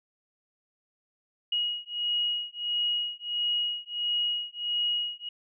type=beating tone pair; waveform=sine; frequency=2893 / 2894.5 Hz; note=F#7 / F#7; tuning=-40 / -39 cents; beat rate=1.5 Hz; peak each=-30 / -30 dBFS; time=1.52-5.29 s; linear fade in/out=5 ms; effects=none